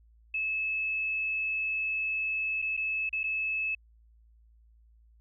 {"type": "tone with dropouts", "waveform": "sine", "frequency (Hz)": 2600, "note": "E7", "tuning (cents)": -24, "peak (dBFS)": -28, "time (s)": [0.34, 3.75], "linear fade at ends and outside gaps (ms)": 5, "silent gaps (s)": [[2.619, 2.623], [2.768, 2.774], [3.093, 3.128], [3.233, 3.239]], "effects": ["added 56 Hz sine -57 dBFS peak until 5.2 s"]}